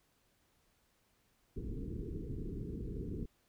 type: low-pass noise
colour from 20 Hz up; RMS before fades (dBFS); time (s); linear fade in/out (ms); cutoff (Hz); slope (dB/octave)
pink; -41; 1.56-3.26; 5; 450; 96
effects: pink hiss -74 dBFS RMS until 3.48 s

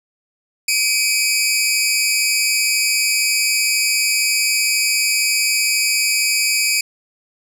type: tone pair together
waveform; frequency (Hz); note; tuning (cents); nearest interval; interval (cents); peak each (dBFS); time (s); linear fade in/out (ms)
15% pulse; 2313 / 2512; D7 / D#7; -27 / +16; minor second; 143; -11; 0.68-6.81; 5
effects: none

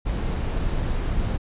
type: noise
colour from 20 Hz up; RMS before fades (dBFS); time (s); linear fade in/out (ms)
brown; -24; 0.05-1.38; 20
effects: resampled to 8000 Hz

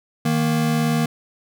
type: tone pair together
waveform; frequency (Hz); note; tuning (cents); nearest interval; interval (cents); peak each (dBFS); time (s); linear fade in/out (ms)
square; 156.11 / 233.9; D#3 / A#3; +6 / +6; perfect fifth; 700; -21; 0.25-1.06; 5
effects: none

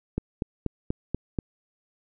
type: click train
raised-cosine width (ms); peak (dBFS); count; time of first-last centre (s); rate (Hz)
3; -13; 6; 0.18-1.388; 4.14
effects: none

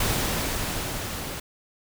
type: noise with level ramp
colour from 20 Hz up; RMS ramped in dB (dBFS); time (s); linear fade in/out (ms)
pink; -24 to -34; 0-1.4; 5
effects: none

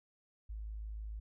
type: tone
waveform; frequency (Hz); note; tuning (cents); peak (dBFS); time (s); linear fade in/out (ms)
sine; 53.3; G#1; +46; -40; 0.49-1.2; 10
effects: none

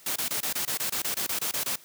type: noise bursts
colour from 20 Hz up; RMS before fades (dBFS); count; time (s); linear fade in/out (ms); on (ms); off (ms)
white; -29; 14; 0.06-1.759; 5; 100; 23
effects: white hiss -53 dBFS RMS until 1.84 s + high-pass 100 Hz 12 dB/octave

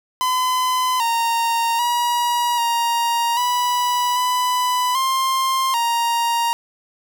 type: tone with pitch steps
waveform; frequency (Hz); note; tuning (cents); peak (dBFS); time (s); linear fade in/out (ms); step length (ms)
45% pulse; 1015 / 926 / 961 / 937 / 983 / 996 / 1056 / 935; B5 / A#5 / B5 / A#5 / B5 / B5 / C6 / A#5; +47 / -12 / -48 / +9 / -8 / +14 / +16 / +5; -17; 0.21-6.53; 0; 790
effects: none

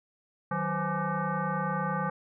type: tone with frequency modulation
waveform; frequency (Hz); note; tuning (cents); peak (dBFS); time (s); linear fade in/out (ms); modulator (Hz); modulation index
sine; 497.7; B4; +13; -27; 0.51-2.1; 5; 342; 2.8
effects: none

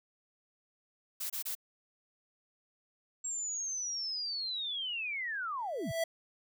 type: noise bursts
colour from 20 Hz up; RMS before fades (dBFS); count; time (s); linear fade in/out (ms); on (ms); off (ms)
blue; -37; 3; 1.2-1.552; 10; 100; 26
type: linear sweep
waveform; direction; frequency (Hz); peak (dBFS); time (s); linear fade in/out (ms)
sine; down; 7580 to 79.4; -34; 3.24-5.92; 10
type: tone with exponential growth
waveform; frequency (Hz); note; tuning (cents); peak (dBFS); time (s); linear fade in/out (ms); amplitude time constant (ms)
square; 659.3; E5; 0; -28; 5.58-6.04; 5; 99
effects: none

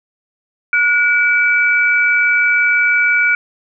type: tone pair together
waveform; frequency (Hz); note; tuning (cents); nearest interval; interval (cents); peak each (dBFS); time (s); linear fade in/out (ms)
sine; 1451 / 2303; F#6 / D7; -34 / -34; minor sixth; 800; -13; 0.73-3.35; 2
effects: none

